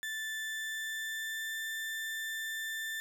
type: tone with pitch glide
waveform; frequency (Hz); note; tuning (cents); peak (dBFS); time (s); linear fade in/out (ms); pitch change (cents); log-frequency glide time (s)
35% pulse; 1760 to 1777.4; A6 to A6; 0 to +17; -34; 0.03-3; 0; +17; 0.39-1.58
effects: none